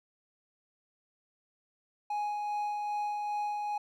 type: tone with tremolo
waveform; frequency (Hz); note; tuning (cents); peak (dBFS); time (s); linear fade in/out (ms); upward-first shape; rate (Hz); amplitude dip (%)
triangle; 832; G#5; +3; -28; 2.1-3.78; 5; sine; 2.5; 25
effects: none